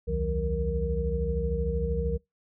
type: tone cluster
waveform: sine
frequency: 64.7 / 77.7 / 158.6 / 186.2 / 466.6 Hz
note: C2 / D#2 / D#3 / F#3 / A#4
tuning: -19 / -2 / +33 / +11 / +2 cents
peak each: -29 / -34 / -34 / -37 / -30 dBFS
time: 0.07-2.18 s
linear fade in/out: 20 ms
effects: noise-tail reverb RT60 0.2 s tail -26 dB re dry